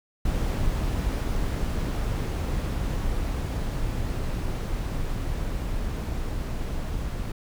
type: noise with level ramp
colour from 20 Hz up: brown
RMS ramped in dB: -25 to -30 dBFS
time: 0.25-7.32 s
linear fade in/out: 5 ms
effects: none